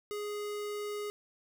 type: tone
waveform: square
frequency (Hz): 415.3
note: G#4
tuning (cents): 0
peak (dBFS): -36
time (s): 0.11-1.1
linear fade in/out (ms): 0
effects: none